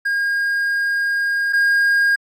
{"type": "tone pair in turn", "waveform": "triangle", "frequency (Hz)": [1623, 1623], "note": ["G#6", "G#6"], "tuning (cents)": [-40, -40], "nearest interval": "unison", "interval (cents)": 0, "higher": "neither", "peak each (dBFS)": [-15, -11], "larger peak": "second", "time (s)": [[0.05, 1.53], [1.53, 2.16]], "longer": "first", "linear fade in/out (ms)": 10, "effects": ["AAC 64 kbps"]}